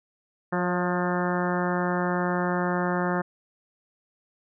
harmonic tone with a mistuned harmonic, 177.9 Hz, F3, 32 cents sharp, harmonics 1 / 2 / 3 / 4 / 5 / 6 / 7 / 8 / 9 / 10, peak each -27 / -30 / -32 / -33 / -34 / -35 / -35 / -36 / -37 / -37 dBFS, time 0.52-3.22 s, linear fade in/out 10 ms, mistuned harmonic 3, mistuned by +26 cents, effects none

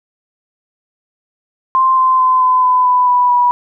sine tone with pitch steps, 1046.5 / 1036.3 / 1026.1 / 1016.1 / 1006.2 / 996.4 / 986.6 / 977 Hz, C6 / C6 / C6 / B5 / B5 / B5 / B5 / B5, 0 / -17 / -34 / +49 / +32 / +15 / -2 / -19 cents, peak -8 dBFS, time 1.75-3.51 s, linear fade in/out 0 ms, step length 220 ms, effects none

